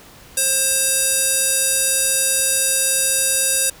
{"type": "tone with band-pass filter", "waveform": "square", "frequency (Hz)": 533, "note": "C5", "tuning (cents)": 32, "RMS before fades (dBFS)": -18, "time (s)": [0.37, 3.7], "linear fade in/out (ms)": 5, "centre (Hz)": 9500, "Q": 2.2, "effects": ["pink hiss -44 dBFS RMS until 3.8 s"]}